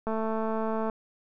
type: click train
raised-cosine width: 1 ms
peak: -18 dBFS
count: 184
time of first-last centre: 0.07-0.898 s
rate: 221 Hz
effects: none